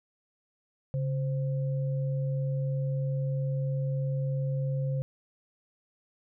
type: tone pair together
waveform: sine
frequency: 138.47 / 522 Hz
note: C#3 / C5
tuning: -2 / -4 cents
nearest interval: octave + major seventh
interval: 2298 cents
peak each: -27 / -38 dBFS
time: 0.94-5.02 s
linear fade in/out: 0 ms
effects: none